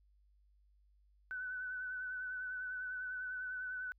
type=tone with vibrato; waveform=sine; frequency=1500 Hz; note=F#6; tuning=23 cents sharp; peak=-39 dBFS; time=1.31-3.92 s; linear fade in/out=0 ms; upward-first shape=sine; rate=10 Hz; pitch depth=32 cents each way; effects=added 50 Hz sine -66 dBFS peak until 3.98 s